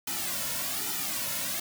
white noise with flanger, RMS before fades -32 dBFS, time 0.07-1.6 s, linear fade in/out 5 ms, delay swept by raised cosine 1.8 to 2.54 ms, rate 1.2 Hz, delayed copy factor -1, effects none

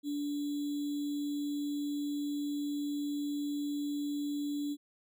sine tone with sample-and-hold, 290.1 Hz, D4, 21 cents flat, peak -32 dBFS, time 0.03-4.77 s, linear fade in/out 50 ms, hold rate 3675 Hz, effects none

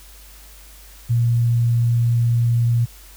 sine tone, 118.1 Hz, A#2, 23 cents sharp, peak -14 dBFS, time 1.09-2.86 s, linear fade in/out 20 ms, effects added 50 Hz sine -43 dBFS peak until 3.16 s + white hiss -46 dBFS RMS until 3.16 s

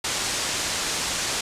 white low-pass noise, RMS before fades -27 dBFS, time 0.04-1.41 s, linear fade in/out 5 ms, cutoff 8100 Hz, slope 24 dB/octave, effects resampled to 32000 Hz

